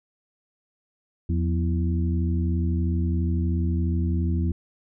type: harmonic tone with a mistuned harmonic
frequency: 83 Hz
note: E2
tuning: 12 cents sharp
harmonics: 1 / 2 / 3 / 4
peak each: -22 / -28 / -32 / -34 dBFS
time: 1.29-4.52 s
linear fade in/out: 5 ms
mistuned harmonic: 2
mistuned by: +110 cents
effects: none